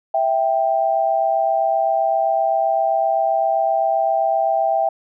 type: tone pair together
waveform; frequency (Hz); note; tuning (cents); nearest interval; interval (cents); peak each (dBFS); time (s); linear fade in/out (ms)
sine; 657.3 / 785; E5 / G5; -5 / +2; minor third; 307; -18 / -18; 0.14-4.89; 5
effects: none